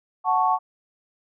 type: chord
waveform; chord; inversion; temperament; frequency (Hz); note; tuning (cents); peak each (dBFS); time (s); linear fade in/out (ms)
sine; F# minor; none; equal; 740 / 880 / 1108.7; F#5 / A5 / C#6; 0 / 0 / 0; -22; 0.24-0.59; 50
effects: none